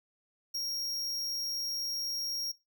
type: tone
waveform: 45% pulse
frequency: 5588 Hz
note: F8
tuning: in tune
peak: -33 dBFS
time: 0.54-2.52 s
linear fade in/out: 10 ms
effects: noise-tail reverb RT60 0.2 s tail -18 dB re dry